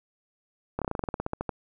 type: slowing click train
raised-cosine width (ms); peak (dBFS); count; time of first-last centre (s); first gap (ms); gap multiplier
1; -15; 15; 0.79-1.493; 27; 1.09
effects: none